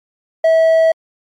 sine tone with hard clipping, 649 Hz, E5, 27 cents flat, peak -9 dBFS, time 0.44-0.92 s, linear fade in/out 5 ms, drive 3 dB, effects MP3 96 kbps

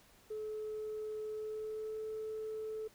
sine tone with pitch glide, 430 to 435.8 Hz, A4 to A4, -40 to -17 cents, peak -37 dBFS, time 0.3-2.88 s, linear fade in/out 10 ms, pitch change +23 cents, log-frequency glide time 1.29-2.03 s, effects tanh soft clip ceiling -35 dBFS + pink hiss -64 dBFS RMS until 2.94 s

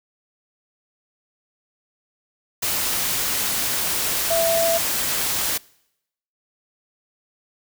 sine tone in noise, 666 Hz, E5, 18 cents sharp, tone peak -18 dBFS, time 4.3-4.78 s, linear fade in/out 10 ms, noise white, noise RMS -23 dBFS, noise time 2.62-5.58 s, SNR +2 dB, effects noise-tail reverb RT60 0.8 s tail -24 dB re dry

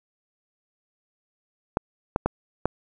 clicks, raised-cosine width 1 ms, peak -7 dBFS, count 4, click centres 1.771 / 2.161 / 2.26 / 2.656 s, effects none

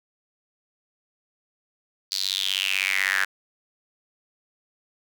square tone with high-pass filter sweep, 48 Hz, G1, 36 cents flat, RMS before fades -25 dBFS, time 2.11-3.25 s, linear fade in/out 10 ms, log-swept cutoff 4600 to 1600 Hz, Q 6.1, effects none

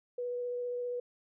sine tone with vibrato, 489.1 Hz, B4, 17 cents flat, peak -33 dBFS, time 0.18-1 s, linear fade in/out 5 ms, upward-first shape triangle, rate 15 Hz, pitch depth 11 cents each way, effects none

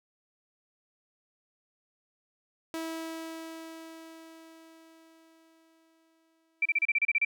sawtooth tone with exponential decay, 325.1 Hz, E4, 24 cents flat, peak -29 dBFS, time 2.74-6.84 s, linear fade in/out 0 ms, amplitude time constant 890 ms
sine tone bursts, 2340 Hz, D7, 7 cents flat, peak -22 dBFS, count 10, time 6.62-7.249 s, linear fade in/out 5 ms, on 35 ms, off 31 ms
effects none

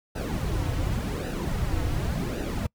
brown noise with flanger, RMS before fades -28 dBFS, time 0.15-2.67 s, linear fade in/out 10 ms, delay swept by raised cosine 0.9 to 5.1 ms, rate 0.89 Hz, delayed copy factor -0.7, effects noise-tail reverb RT60 0.1 s tail -26 dB re dry

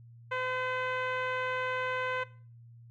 10% pulse tone with low-pass filter, 510 Hz, C5, 44 cents flat, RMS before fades -33 dBFS, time 0.31-2.24 s, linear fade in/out 10 ms, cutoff 1900 Hz, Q 1, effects noise-tail reverb RT60 0.4 s tail -18 dB re dry + added 117 Hz sine -50 dBFS peak until 2.9 s

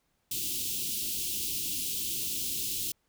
white band-stop noise, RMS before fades -33 dBFS, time 0.31-2.92 s, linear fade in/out 5 ms, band 390 to 2700 Hz, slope 48 dB/octave, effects pink hiss -75 dBFS RMS until 3.08 s

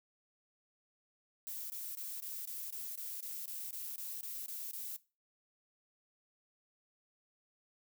violet noise bursts, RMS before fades -43 dBFS, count 14, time 1.47-4.963 s, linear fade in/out 0 ms, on 230 ms, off 21 ms, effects noise-tail reverb RT60 0.3 s tail -19 dB re dry

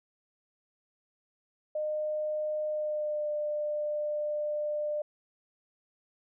sine tone with pitch glide, 610 to 598.1 Hz, D#5 to D5, -34 to +31 cents, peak -29 dBFS, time 1.75-5.02 s, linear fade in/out 5 ms, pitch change -35 cents, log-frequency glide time 2.68-3.28 s, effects none

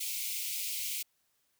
white high-pass noise, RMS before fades -36 dBFS, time 0-1.03 s, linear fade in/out 10 ms, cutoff 2100 Hz, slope 96 dB/octave, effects white hiss -75 dBFS RMS until 1.59 s

